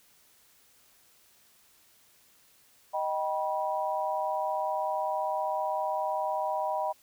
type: chord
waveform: sine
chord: Eb augmented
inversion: none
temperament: just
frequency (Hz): 622.3 / 777.8 / 972.3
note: Eb5 / G5 / B5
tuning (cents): 0 / -14 / -27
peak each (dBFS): -32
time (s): 2.93-6.93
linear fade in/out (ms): 20
effects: white hiss -62 dBFS RMS until 7.02 s